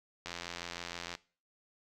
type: click train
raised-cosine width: 0.2 ms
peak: -22 dBFS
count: 78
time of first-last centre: 0.26-1.151 s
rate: 86.4 Hz
effects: noise-tail reverb RT60 0.4 s tail -20 dB re dry